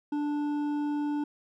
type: tone with hard clipping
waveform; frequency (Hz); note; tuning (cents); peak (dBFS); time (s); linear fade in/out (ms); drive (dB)
triangle; 293.7; D4; 0; -29; 0.12-1.24; 5; 11
effects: none